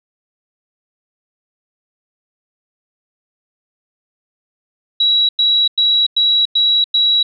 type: tone bursts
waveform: sine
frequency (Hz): 3889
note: B7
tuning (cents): -27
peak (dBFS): -10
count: 6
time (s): 5-7.23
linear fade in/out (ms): 5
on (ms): 290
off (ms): 98
effects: none